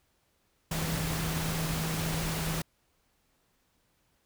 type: tone in noise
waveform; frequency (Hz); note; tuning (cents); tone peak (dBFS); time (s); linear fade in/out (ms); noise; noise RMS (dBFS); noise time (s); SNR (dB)
sine; 161; E3; -41; -32; 0.71-2.62; 5; pink; -34; 0.71-2.62; -1
effects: pink hiss -72 dBFS RMS until 4.25 s